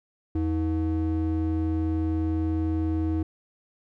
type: ring-modulated tone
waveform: triangle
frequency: 200.4 Hz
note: G3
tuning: 38 cents sharp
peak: -18 dBFS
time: 0.35-3.23 s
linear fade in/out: 5 ms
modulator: 117 Hz
effects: none